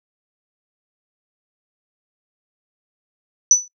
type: tone with exponential decay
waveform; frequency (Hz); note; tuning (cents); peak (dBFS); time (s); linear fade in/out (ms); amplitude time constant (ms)
sine; 5970; F#8; +15; -4; 3.51-3.68; 2; 36
effects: noise-tail reverb RT60 0.1 s tail -18 dB re dry